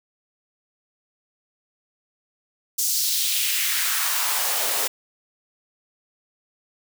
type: noise with high-pass filter sweep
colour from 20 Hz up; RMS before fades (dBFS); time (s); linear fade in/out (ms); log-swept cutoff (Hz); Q
white; -23; 2.78-4.88; 10; 6300 to 400; 1.7
effects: none